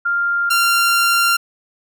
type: tone pair in turn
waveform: sine / sawtooth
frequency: 1396.9 / 1384 Hz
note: F6 / F6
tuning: 0 / -16 cents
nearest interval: unison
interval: 16 cents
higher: first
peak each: -15 / -9 dBFS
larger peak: second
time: 0.05-0.5 / 0.5-1.37 s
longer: second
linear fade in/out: 10 ms
effects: none